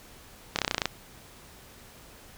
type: slowing click train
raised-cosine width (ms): 0.2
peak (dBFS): -7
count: 10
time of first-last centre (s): 0.56-0.856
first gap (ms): 28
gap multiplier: 1.04
effects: pink hiss -51 dBFS RMS until 2.37 s